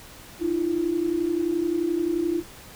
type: tone pair together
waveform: sine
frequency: 311.1 / 342.6 Hz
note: D#4 / F4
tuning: 0 / -33 cents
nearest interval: major second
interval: 167 cents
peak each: -27 / -23 dBFS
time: 0.39-2.43 s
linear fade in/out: 50 ms
effects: pink hiss -45 dBFS RMS until 2.75 s